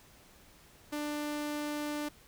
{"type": "tone", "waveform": "sawtooth", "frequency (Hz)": 296.3, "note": "D4", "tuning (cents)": 15, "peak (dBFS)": -30, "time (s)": [0.92, 2.09], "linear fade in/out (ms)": 10, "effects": ["pink hiss -59 dBFS RMS until 2.27 s"]}